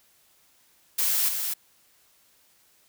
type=noise with echo; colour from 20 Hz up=blue; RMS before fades=-24 dBFS; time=0.98-1.29 s; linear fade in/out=10 ms; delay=250 ms; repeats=1; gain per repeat=-5 dB; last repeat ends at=1.54 s; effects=white hiss -62 dBFS RMS until 2.88 s